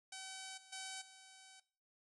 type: tone with level steps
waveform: 5% pulse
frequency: 763 Hz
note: G5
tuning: 47 cents flat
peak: -35 / -48 / -33 / -46 dBFS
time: 0.12-1.6 s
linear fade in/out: 5 ms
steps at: 0.57 / 0.72 / 1.01 s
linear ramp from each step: 10 ms
effects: noise-tail reverb RT60 0.5 s tail -20 dB re dry + MP3 48 kbps